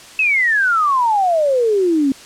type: exponential sweep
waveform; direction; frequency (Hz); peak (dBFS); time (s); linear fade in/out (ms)
sine; down; 2637 to 262.6; -12; 0.19-2.12; 2
effects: white hiss -39 dBFS RMS until 2.25 s + low-pass 8000 Hz 12 dB/octave